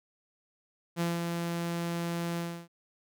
sawtooth tone with ADSR envelope, 170.3 Hz, F3, 43 cents flat, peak -23 dBFS, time 0.96-2.68 s, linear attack 47 ms, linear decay 180 ms, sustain -4 dB, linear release 300 ms, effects none

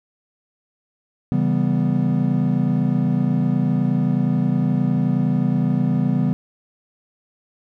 triangle chord, C# half-diminished seventh, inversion none, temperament equal with one note detuned, 136.76 / 164.81 / 196 / 246.9 Hz, C#3 / E3 / G3 / B3, -23 / 0 / 0 / 0 cents, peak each -20 dBFS, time 1.32-6.33 s, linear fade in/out 0 ms, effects none

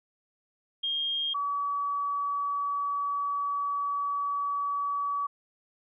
sine tone pair in turn, 3226 / 1140.6 Hz, G7 / C#6, +49 / +49 cents, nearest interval octave + tritone, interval 1800 cents, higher first, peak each -27 dBFS, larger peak neither, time 0.83-1.34 / 1.34-5.27 s, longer second, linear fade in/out 10 ms, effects none

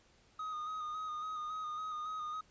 triangle tone with vibrato, 1244.5 Hz, D#6, in tune, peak -36 dBFS, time 0.39-2.41 s, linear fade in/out 5 ms, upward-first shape square, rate 3.6 Hz, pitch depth 26 cents each way, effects pink hiss -67 dBFS RMS until 2.5 s + resampled to 16000 Hz

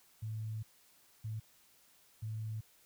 sine tone bursts at uneven times, 109.6 Hz, A2, 6 cents flat, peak -37 dBFS, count 3, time 0.22-0.63 / 1.24-1.4 / 2.22-2.61 s, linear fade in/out 10 ms, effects white hiss -66 dBFS RMS until 2.85 s

